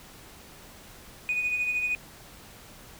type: tone with tremolo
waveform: sine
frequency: 2478 Hz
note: D#7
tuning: 8 cents flat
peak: -22 dBFS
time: 1.29-1.95 s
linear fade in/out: 0 ms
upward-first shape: sine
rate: 13 Hz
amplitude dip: 50%
effects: tanh soft clip ceiling -21 dBFS + pink hiss -49 dBFS RMS until 2.99 s